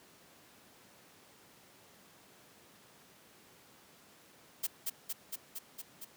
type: noise with echo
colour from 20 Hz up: blue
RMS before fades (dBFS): -33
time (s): 4.63-4.67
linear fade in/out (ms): 10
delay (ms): 230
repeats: 6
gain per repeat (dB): -2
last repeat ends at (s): 6.05
effects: pink hiss -60 dBFS RMS until 6.16 s + high-pass 150 Hz 12 dB/octave